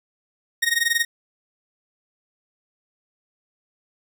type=tone with amplitude modulation; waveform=sawtooth; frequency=1864.7 Hz; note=A#6; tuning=in tune; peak=-12 dBFS; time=0.62-1.05 s; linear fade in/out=10 ms; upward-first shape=sine; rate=21.1 Hz; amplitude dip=85%; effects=none